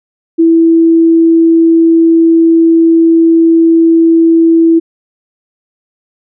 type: tone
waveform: sine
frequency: 329.6 Hz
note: E4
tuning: in tune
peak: -3 dBFS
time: 0.38-4.8 s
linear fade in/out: 20 ms
effects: none